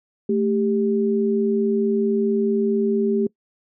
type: tone pair together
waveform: sine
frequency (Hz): 220 / 395.5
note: A3 / G4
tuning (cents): 0 / +15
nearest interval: minor seventh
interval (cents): 1015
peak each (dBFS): -20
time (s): 0.29-3.27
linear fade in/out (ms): 5
effects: noise-tail reverb RT60 0.1 s tail -23 dB re dry